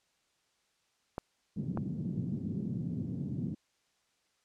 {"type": "clicks", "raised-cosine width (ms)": 1, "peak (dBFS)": -21, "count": 2, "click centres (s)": [1.181, 1.774]}
{"type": "band-pass noise", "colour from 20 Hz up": "white", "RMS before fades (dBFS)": -36, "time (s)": [1.56, 3.55], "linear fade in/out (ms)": 10, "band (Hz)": [120, 220], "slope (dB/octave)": 24}
{"effects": ["white hiss -74 dBFS RMS until 4.44 s", "low-pass 7000 Hz 12 dB/octave"]}